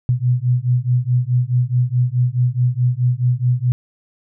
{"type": "beating tone pair", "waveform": "sine", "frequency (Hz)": [121.8, 126.5], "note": ["B2", "B2"], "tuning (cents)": [-24, 42], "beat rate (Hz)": 4.7, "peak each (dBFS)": -17, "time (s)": [0.09, 3.72], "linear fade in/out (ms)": 0, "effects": []}